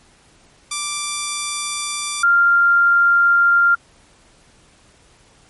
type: tone pair in turn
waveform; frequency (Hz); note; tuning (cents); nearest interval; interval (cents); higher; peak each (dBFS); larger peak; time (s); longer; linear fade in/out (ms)
5% pulse / sine; 1174.7 / 1392.5; D6 / F6; 0 / -5; minor third; 295; second; -9 / -10; first; 0.71-2.23 / 2.23-3.75; neither; 5
effects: pink hiss -52 dBFS RMS until 5.49 s + MP3 48 kbps